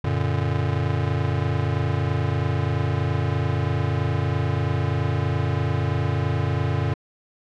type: chord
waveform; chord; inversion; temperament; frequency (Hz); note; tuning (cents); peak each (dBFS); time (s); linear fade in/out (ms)
square; Gb augmented; none; just; 92.5 / 115.62 / 144.53; Gb2 / Bb2 / D3; 0 / -14 / -27; -26; 0.04-6.94; 5
effects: low-pass 3000 Hz 12 dB/octave